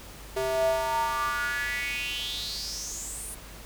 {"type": "tone with high-pass filter sweep", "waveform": "square", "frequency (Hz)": 130.81, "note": "C3", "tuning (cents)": 0, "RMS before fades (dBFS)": -30, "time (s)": [0.36, 3.35], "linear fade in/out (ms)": 10, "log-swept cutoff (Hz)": [480, 10000], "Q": 6.5, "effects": ["added 50 Hz sine -45 dBFS peak until 3.65 s", "pink hiss -46 dBFS RMS until 3.65 s"]}